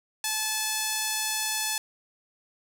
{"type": "tone with band-pass filter", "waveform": "sawtooth", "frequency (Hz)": 866, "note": "A5", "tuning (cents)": -28, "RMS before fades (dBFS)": -29, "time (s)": [0.24, 1.78], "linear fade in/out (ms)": 2, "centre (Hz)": 8800, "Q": 0.71, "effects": ["8-bit"]}